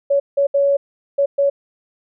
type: tone bursts at uneven times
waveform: sine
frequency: 561 Hz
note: C#5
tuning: 21 cents sharp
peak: -12 dBFS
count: 5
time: 0.1-0.2 / 0.37-0.47 / 0.54-0.77 / 1.18-1.26 / 1.38-1.5 s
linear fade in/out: 10 ms
effects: none